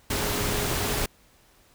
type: tone in noise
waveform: sine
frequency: 413.1 Hz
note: G#4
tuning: 9 cents flat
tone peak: -35 dBFS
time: 0.1-1.06 s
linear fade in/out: 5 ms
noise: pink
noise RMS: -27 dBFS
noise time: 0.1-1.06 s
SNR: -11 dB
effects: pink hiss -59 dBFS RMS until 1.74 s